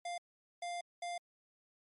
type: tone bursts at uneven times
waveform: square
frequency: 698.5 Hz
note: F5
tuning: in tune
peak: -39 dBFS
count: 3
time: 0.05-0.18 / 0.62-0.81 / 1.02-1.18 s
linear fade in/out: 5 ms
effects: MP3 48 kbps